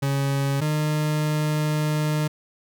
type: tone pair in turn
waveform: 40% pulse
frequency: 138.59 / 152.13 Hz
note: C#3 / D#3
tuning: 0 / -39 cents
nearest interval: major second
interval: 161 cents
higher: second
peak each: -20 dBFS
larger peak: neither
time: 0.02-0.61 / 0.61-2.28 s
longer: second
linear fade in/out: 10 ms
effects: none